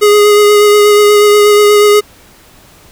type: tone with vibrato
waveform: square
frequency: 415.3 Hz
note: G#4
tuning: in tune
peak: -4 dBFS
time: 0.01-2.01 s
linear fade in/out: 20 ms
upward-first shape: sine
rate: 8.3 Hz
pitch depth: 16 cents each way
effects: pink hiss -41 dBFS RMS until 2.91 s